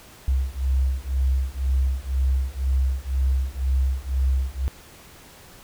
sine beating tone pair, 65.1 / 67.1 Hz, C2 / C2, -8 / +44 cents, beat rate 2 Hz, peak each -22 dBFS, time 0.28-4.68 s, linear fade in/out 0 ms, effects tanh soft clip ceiling -12 dBFS + pink hiss -47 dBFS RMS until 5.63 s

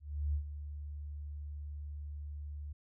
sine tone with ADSR envelope, 73.42 Hz, D2, in tune, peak -29 dBFS, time 0-2.73 s, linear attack 340 ms, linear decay 89 ms, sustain -11 dB, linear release 8 ms, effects none

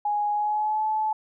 sine tone with pitch glide, 830.6 to 864.9 Hz, G#5 to A5, 0 to -30 cents, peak -22 dBFS, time 0.05-1.13 s, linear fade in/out 5 ms, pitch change +70 cents, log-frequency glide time 0.32-0.84 s, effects none

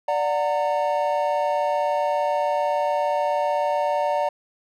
triangle chord, D augmented, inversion none, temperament just, 587.3 / 734.2 / 917.7 Hz, D5 / F#5 / A#5, 0 / -14 / -27 cents, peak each -21 / -24 / -23 dBFS, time 0.08-4.29 s, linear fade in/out 5 ms, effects none

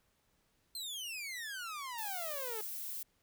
sawtooth exponential sweep, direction down, 4224 to 420 Hz, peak -37 dBFS, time 0.75-2.61 s, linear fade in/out 2 ms
violet noise, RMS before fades -42 dBFS, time 1.98-3.03 s, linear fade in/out 5 ms
effects pink hiss -75 dBFS RMS until 3.22 s

